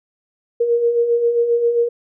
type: beating tone pair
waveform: sine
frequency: 465.1 / 472.6 Hz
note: A#4 / A#4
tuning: -4 / +24 cents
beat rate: 7.5 Hz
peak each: -23 / -14 dBFS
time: 0.6-1.89 s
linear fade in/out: 10 ms
effects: none